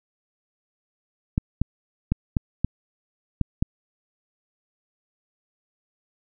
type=clicks; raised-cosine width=5 ms; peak=-8 dBFS; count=7; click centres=1.379 / 1.616 / 2.12 / 2.368 / 2.646 / 3.413 / 3.625 s; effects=none